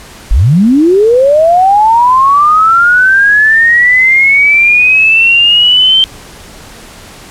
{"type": "linear sweep", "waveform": "sine", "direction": "up", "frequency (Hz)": [36.71, 3136], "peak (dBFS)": -3, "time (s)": [0.31, 6.04], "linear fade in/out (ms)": 0, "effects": ["pink hiss -32 dBFS RMS until 7.3 s", "low-pass 11000 Hz 12 dB/octave"]}